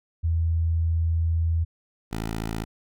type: tone pair in turn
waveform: sine / 10% pulse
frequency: 82.41 / 55 Hz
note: E2 / A1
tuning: 0 / 0 cents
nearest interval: perfect fifth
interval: 700 cents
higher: first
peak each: -20 dBFS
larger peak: neither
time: 0.23-1.65 / 2.11-2.65 s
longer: first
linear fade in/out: 20 ms
effects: none